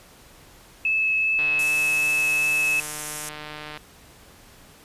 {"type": "tone with vibrato", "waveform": "sine", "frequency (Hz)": 2600, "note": "E7", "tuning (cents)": -24, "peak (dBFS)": -19, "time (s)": [0.85, 2.8], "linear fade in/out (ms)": 2, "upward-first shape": "triangle", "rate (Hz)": 2.6, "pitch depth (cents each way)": 9}
{"type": "click train", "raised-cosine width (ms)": 0.3, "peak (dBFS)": -20, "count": 361, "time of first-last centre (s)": [1.39, 3.774], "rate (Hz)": 151}
{"type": "band-pass noise", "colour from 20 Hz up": "white", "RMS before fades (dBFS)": -35, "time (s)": [1.59, 3.29], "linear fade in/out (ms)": 2, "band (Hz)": [5300, 12000], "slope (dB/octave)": 48}
{"effects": ["pink hiss -50 dBFS RMS until 4.84 s", "resampled to 32000 Hz"]}